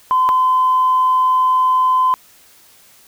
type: tone pair in turn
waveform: sine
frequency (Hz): 1024 / 1024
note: C6 / C6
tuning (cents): -38 / -38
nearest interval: unison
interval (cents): 0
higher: neither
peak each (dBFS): -10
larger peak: neither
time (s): 0.11-0.29 / 0.29-2.14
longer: second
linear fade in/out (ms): 0
effects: tanh soft clip ceiling -6 dBFS + white hiss -48 dBFS RMS until 3.07 s